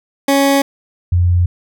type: tone pair in turn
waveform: 20% pulse / sine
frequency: 277.2 / 88.23 Hz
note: C#4 / F2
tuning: 0 / +18 cents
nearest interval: octave + minor sixth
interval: 1982 cents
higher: first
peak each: -5 / -9 dBFS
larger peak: first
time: 0.28-0.62 / 1.12-1.46 s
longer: neither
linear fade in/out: 5 ms
effects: none